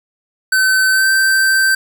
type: tone with pitch glide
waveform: square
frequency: 1529 to 1555.7 Hz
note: G6 to G6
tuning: -44 to -14 cents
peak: -11 dBFS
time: 0.52-1.75 s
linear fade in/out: 5 ms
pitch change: +30 cents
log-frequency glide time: 0.9-1.08 s
effects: 7-bit